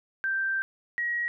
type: tone pair in turn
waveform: sine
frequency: 1568 / 1901.7 Hz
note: G6 / A#6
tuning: 0 / +34 cents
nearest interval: minor third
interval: 334 cents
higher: second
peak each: -25 / -26 dBFS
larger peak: first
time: 0.24-0.62 / 0.98-1.28 s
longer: first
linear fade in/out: 0 ms
effects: none